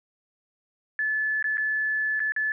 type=tone with dropouts; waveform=sine; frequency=1731 Hz; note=A6; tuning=29 cents flat; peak=-23 dBFS; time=0.99-2.52 s; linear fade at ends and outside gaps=1 ms; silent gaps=1.426-1.442 / 1.572-1.58 / 2.195-2.202 / 2.321-2.363 s; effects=none